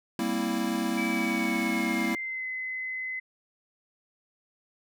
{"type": "chord", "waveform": "square", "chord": "C dominant seventh", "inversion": "second", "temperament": "equal", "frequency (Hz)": [196, 233.1, 261.6, 329.6], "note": ["G3", "Bb3", "C4", "E4"], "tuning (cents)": [0, 0, 0, 0], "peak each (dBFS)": [-35, -31, -35, -32], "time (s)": [0.19, 2.15], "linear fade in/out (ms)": 2}
{"type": "tone with pitch glide", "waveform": "sine", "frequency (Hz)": [2300, 2037], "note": ["D7", "C7"], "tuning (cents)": [-37, -47], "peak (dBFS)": -31, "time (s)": [0.97, 3.2], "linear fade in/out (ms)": 10, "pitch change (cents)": -210, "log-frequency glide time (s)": [1.11, 2.46]}
{"effects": []}